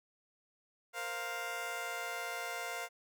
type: chord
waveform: 15% pulse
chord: Bb suspended second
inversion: none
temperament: just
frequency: 466.2 / 524.4 / 699.2 Hz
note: Bb4 / C5 / F5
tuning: 0 / +4 / +2 cents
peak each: -39 / -39 / -34 dBFS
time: 0.93-2.89 s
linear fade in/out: 50 ms
effects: none